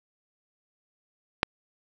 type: click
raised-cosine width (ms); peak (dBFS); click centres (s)
0.3; -4; 1.431
effects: none